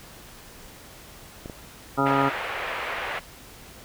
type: clicks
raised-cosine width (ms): 2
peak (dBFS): -23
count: 2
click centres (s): 1.459 / 1.498
type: harmonic tone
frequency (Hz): 137.8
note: C#3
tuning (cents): -10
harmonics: 1 / 2 / 3 / 4 / 5 / 6 / 7 / 9 / 10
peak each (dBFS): -30 / -25 / -29 / -30 / -31 / -29 / -28 / -26 / -29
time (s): 1.97-2.3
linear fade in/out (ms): 20
type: band-pass noise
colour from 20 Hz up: white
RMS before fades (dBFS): -31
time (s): 2.05-3.2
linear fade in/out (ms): 20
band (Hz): 430 to 2400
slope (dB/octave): 24
effects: pink hiss -46 dBFS RMS until 3.84 s